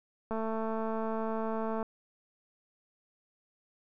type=click train; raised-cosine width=1 ms; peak=-22 dBFS; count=338; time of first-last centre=0.31-1.828 s; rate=222 Hz; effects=none